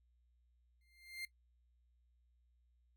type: tone with exponential growth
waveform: 30% pulse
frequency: 2103 Hz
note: C7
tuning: 8 cents sharp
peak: -38 dBFS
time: 0.81-1.25 s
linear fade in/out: 2 ms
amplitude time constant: 94 ms
effects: noise-tail reverb RT60 0.1 s tail -17 dB re dry + added 60 Hz sine -70 dBFS peak until 2.96 s